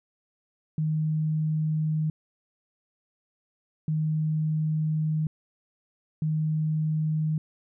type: tone bursts at uneven times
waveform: sine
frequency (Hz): 155.56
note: D#3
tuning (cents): 0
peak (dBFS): -23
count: 3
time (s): 0.78-2.1 / 3.88-5.27 / 6.22-7.38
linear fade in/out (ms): 2
effects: none